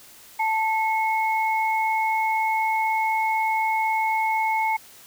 sine tone pair together, 882 / 2184 Hz, A5 / C#7, +4 / -26 cents, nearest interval octave + major third, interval 1570 cents, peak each -21 / -26 dBFS, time 0.39-4.77 s, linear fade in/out 10 ms, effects white hiss -48 dBFS RMS until 5.06 s

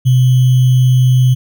sine tone with sample-and-hold, 127.3 Hz, C3, 47 cents flat, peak -6 dBFS, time 0.05-1.35 s, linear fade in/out 20 ms, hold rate 3150 Hz, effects none

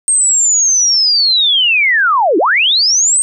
sine linear two-way sweep, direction down then up, 8520 to 293.7 to 8520 Hz, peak -8 dBFS, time 0.08-3.22 s, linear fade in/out 0 ms, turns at 2.38 s, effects none

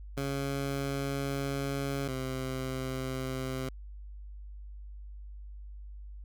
15% pulse tone pair in turn, 138.59 / 130.85 Hz, C#3 / C3, 0 / 0 cents, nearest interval minor second, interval 100 cents, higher first, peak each -25 / -27 dBFS, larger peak first, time 0.17-2.08 / 2.08-3.69 s, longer first, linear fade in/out 5 ms, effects added 50 Hz sine -42 dBFS peak until 6.24 s

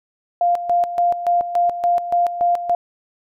sine tone with tremolo, 698.5 Hz, F5, in tune, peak -13 dBFS, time 0.41-2.75 s, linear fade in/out 2 ms, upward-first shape square, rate 3.5 Hz, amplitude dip 70%, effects none

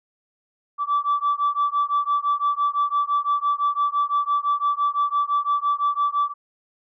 sine beating tone pair, 1156 / 1161.9 Hz, D6 / D6, -28 / -19 cents, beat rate 5.9 Hz, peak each -21 dBFS, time 0.78-6.34 s, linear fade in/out 50 ms, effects tanh soft clip ceiling -14 dBFS

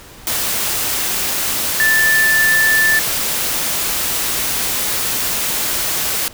sine tone in noise, 1760 Hz, A6, in tune, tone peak -11 dBFS, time 1.8-2.99 s, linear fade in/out 0 ms, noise white, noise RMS -19 dBFS, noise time 0.27-6.28 s, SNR +5 dB, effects pink hiss -39 dBFS RMS until 6.33 s

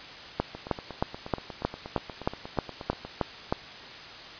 two click trains, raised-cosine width 1 ms, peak -10 / -23 dBFS, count 11 / 22, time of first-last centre 0.4-3.525 / 0.55-3.05 s, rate 3.2 / 8.4 Hz, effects white hiss -43 dBFS RMS until 4.39 s + resampled to 11025 Hz

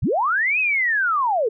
sine linear two-way sweep, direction up then down, 58.27 to 2592 to 406.1 Hz, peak -17 dBFS, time 0.02-1.49 s, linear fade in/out 10 ms, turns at 0.59 s, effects none

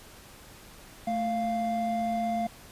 triangle tone pair together, 220.5 / 697 Hz, A3 / F5, +4 / -4 cents, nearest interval octave + minor sixth, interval 1992 cents, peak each -29 / -26 dBFS, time 1.07-2.47 s, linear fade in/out 5 ms, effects pink hiss -50 dBFS RMS until 2.71 s + resampled to 32000 Hz

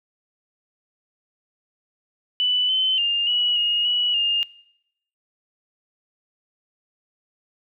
sine tone with pitch steps, 2982 / 3058 / 2810 / 2928 / 2865 / 2933 / 2822 Hz, F#7 / G7 / F7 / F#7 / F7 / F#7 / F7, +13 / -44 / +10 / -19 / +44 / -16 / +17 cents, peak -18 dBFS, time 2.4-4.43 s, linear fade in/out 0 ms, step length 290 ms, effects noise-tail reverb RT60 0.8 s tail -22 dB re dry

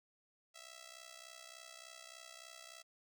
5% pulse tone with amplitude modulation, 659.3 Hz, E5, in tune, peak -38 dBFS, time 0.54-2.83 s, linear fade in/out 20 ms, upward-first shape sine, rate 63.4 Hz, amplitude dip 80%, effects none

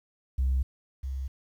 sine tone pair in turn, 65.41 / 66.63 Hz, C2 / C2, 0 / +32 cents, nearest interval unison, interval 32 cents, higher second, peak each -21 / -30 dBFS, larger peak first, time 0.38-0.63 / 1.03-1.28 s, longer neither, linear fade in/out 10 ms, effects tanh soft clip ceiling -20 dBFS + 10-bit

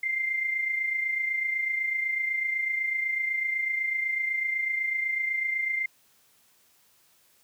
sine tone pair together, 2093 / 2121 Hz, C7 / C7, 0 / +23 cents, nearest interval unison, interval 23 cents, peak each -26 / -35 dBFS, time 0.03-5.86 s, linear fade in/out 5 ms, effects white hiss -63 dBFS RMS until 7.43 s + high-pass 60 Hz 12 dB/octave

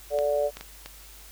harmonic tone, 145.6 Hz, D3, 15 cents flat, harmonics 3 / 4 / 5, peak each -29 / -23 / -34 dBFS, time 0.1-0.51 s, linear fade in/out 50 ms
clicks, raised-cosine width 0.2 ms, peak -20 dBFS, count 4, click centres 0.188 / 0.57 / 0.61 / 0.86 s
effects added 50 Hz sine -49 dBFS peak until 1.31 s + white hiss -49 dBFS RMS until 1.31 s

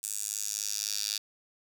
10% pulse tone with high-pass filter sweep, 103.8 Hz, G#2, in tune, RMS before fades -34 dBFS, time 0.03-1.18 s, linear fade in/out 5 ms, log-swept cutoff 8100 to 4600 Hz, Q 2.6, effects none

